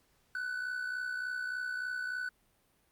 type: tone with amplitude modulation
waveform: triangle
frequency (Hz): 1494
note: F#6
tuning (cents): +16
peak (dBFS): -30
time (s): 0.35-2.29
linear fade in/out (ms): 2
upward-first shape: sine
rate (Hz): 63.4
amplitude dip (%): 55
effects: pink hiss -71 dBFS RMS until 2.91 s + Opus 48 kbps